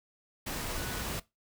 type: tone in noise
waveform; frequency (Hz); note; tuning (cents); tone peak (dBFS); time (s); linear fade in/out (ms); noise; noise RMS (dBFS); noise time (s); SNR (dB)
sine; 1480; F#6; 0; -45; 0.76-1.02; 10; pink; -36; 0.46-1.2; -12
effects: noise-tail reverb RT60 0.2 s tail -19 dB re dry